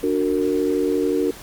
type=chord; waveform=sine; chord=D augmented; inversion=none; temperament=just; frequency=293.7 / 367.1 / 458.9 Hz; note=D4 / F#4 / A#4; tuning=0 / -14 / -27 cents; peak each=-22 dBFS; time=0.03-1.31 s; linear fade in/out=5 ms; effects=pink hiss -40 dBFS RMS until 1.42 s + Opus 48 kbps